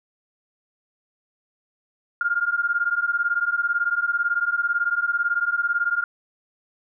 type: beating tone pair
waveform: sine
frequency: 1400 / 1418 Hz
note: F6 / F6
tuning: +4 / +26 cents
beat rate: 18 Hz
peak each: -23 dBFS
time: 2.21-6.04 s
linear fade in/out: 2 ms
effects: none